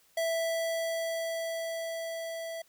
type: tone with level ramp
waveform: square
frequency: 659.3 Hz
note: E5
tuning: in tune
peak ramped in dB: -28 to -37 dBFS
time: 0.17-2.62 s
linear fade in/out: 5 ms
effects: white hiss -65 dBFS RMS until 2.68 s